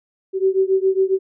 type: beating tone pair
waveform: sine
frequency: 379.2 / 386.5 Hz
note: F#4 / G4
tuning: +43 / -24 cents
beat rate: 7.3 Hz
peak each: -17 / -18 dBFS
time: 0.33-1.19 s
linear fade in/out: 50 ms
effects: none